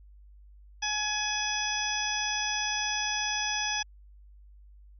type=harmonic tone; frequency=843 Hz; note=G#5; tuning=26 cents sharp; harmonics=1 / 2 / 3 / 4 / 6 / 7; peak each=-35 / -35 / -35 / -35 / -35 / -35 dBFS; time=0.82-3.83 s; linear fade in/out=10 ms; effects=added 50 Hz sine -50 dBFS peak until 4.99 s